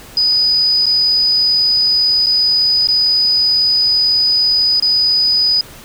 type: tone with dropouts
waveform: sine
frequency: 4971 Hz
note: D#8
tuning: 2 cents flat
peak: -10 dBFS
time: 0.17-5.61 s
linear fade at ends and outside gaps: 2 ms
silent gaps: 0.858-0.865 / 2.261-2.267 / 2.873-2.886 / 4.799-4.824 s
effects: pink hiss -37 dBFS RMS until 5.84 s